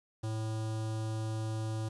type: tone with notch filter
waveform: square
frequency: 110 Hz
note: A2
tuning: in tune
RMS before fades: -35 dBFS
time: 0.23-1.89 s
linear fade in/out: 10 ms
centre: 2100 Hz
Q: 0.99
effects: resampled to 24000 Hz + 10-bit